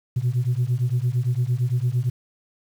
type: beating tone pair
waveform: sine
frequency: 119.2 / 128 Hz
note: A#2 / C3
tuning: +39 / -38 cents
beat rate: 8.8 Hz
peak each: -21 dBFS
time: 0.16-2.1 s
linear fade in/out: 10 ms
effects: tanh soft clip ceiling -15 dBFS + 8-bit

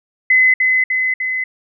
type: tone with echo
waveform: sine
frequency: 2032 Hz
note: B6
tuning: 49 cents sharp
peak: -8 dBFS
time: 0.3-0.54 s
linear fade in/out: 5 ms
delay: 300 ms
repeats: 3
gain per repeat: -3 dB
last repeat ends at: 1.44 s
effects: none

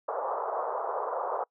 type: band-pass noise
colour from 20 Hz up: pink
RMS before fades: -32 dBFS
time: 0.08-1.44 s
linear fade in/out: 5 ms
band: 460 to 1200 Hz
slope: 48 dB/octave
effects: noise-tail reverb RT60 0.1 s tail -26 dB re dry

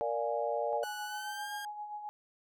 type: chord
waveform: sine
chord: Bb dominant seventh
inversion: none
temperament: equal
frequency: 466.2 / 587.3 / 698.5 / 830.6 Hz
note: Bb4 / D5 / F5 / Ab5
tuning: 0 / 0 / 0 / 0 cents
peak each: -36 / -34 / -37 / -37 dBFS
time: 0.01-0.84 s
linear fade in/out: 0 ms
type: tone with tremolo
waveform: sine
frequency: 837 Hz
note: G#5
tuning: 13 cents sharp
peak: -37 dBFS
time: 0.73-2.09 s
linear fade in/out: 0 ms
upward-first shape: sine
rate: 7.6 Hz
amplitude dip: 50%
type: tone with pitch glide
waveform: sawtooth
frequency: 1480 to 1614 Hz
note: F#6 to G#6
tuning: 0 to -50 cents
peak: -37 dBFS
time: 0.83-1.65 s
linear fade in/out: 2 ms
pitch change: +150 cents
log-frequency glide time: 1.05-1.51 s
effects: none

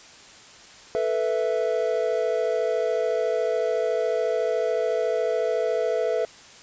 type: chord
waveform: triangle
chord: A suspended second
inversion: none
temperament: equal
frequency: 440 / 493.9 / 659.3 Hz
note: A4 / B4 / E5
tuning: 0 / 0 / 0 cents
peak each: -24 dBFS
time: 0.95-6.25 s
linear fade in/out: 0 ms
effects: white hiss -47 dBFS RMS until 6.62 s + resampled to 16000 Hz

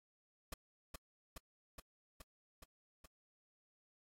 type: noise with echo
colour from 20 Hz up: pink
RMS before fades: -43 dBFS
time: 0.52-0.54 s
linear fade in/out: 5 ms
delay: 420 ms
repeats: 6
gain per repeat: -2 dB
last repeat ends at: 3.06 s
effects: AAC 48 kbps

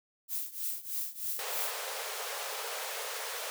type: noise with tremolo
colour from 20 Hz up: violet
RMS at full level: -33 dBFS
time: 0.28-1.74 s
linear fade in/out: 50 ms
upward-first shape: triangle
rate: 3.2 Hz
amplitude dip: 90%
type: high-pass noise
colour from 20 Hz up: pink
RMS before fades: -38 dBFS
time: 1.39-3.5 s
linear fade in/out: 0 ms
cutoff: 420 Hz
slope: 96 dB/octave
effects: none

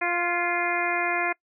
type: harmonic tone with a mistuned harmonic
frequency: 349.2 Hz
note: F4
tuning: in tune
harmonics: 1 / 2 / 3 / 4 / 5 / 6 / 7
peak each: -32 / -29 / -32 / -33 / -30 / -29 / -31 dBFS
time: 0.01-1.33 s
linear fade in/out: 10 ms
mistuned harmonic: 5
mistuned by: -22 cents
effects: noise-tail reverb RT60 0.1 s tail -24 dB re dry

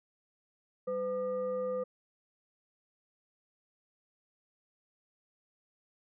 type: tone with frequency modulation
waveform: sine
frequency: 507 Hz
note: B4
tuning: 45 cents sharp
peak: -31 dBFS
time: 0.87-1.84 s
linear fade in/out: 10 ms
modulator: 702 Hz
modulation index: 0.44
effects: none

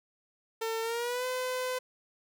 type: tone with pitch glide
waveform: sawtooth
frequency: 450 to 508 Hz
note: A4 to B4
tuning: +39 to +49 cents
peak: -27 dBFS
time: 0.61-1.79 s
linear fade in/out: 10 ms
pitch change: +210 cents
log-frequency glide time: 0.81-1.26 s
effects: none

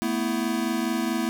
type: chord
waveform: square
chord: A suspended second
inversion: none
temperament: equal with one note detuned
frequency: 222.3 / 246.9 / 329.6 Hz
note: A3 / B3 / E4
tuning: +18 / 0 / 0 cents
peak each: -29 dBFS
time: 0.02-1.29 s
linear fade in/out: 0 ms
effects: none

